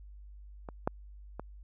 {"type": "clicks", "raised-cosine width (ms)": 1, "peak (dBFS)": [-27, -14, -24], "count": 3, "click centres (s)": [0.688, 0.875, 1.396], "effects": ["added 50 Hz sine -47 dBFS peak until 1.63 s"]}